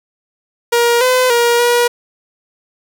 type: tone with pitch steps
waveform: sawtooth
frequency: 473.3 / 508 / 474.1 / 480.5 Hz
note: A#4 / B4 / A#4 / B4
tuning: +26 / +49 / +29 / -48 cents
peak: -6 dBFS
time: 0.72-1.88 s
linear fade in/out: 10 ms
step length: 290 ms
effects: none